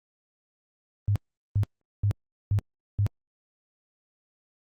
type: tone bursts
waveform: sine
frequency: 101.7 Hz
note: G#2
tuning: 36 cents flat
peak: -20 dBFS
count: 5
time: 1.08-3.065 s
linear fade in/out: 0 ms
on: 77 ms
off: 400 ms
effects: Opus 24 kbps